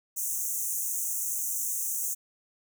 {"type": "high-pass noise", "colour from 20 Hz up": "pink", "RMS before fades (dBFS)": -31, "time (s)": [0.16, 2.15], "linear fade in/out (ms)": 20, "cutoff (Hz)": 6100, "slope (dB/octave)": 96, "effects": []}